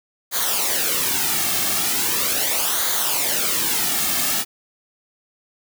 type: noise with flanger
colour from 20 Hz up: white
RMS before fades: -21 dBFS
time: 0.31-4.45 s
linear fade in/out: 50 ms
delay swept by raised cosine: 0.37 to 2.07 ms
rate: 0.39 Hz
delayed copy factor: -0.65
effects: none